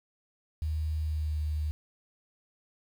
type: tone with pitch glide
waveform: sine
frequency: 77.78 to 76.05 Hz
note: D#2 to D#2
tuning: 0 to -39 cents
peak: -28 dBFS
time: 0.62-1.71 s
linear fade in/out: 0 ms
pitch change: -39 cents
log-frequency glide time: 1.01-1.42 s
effects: 9-bit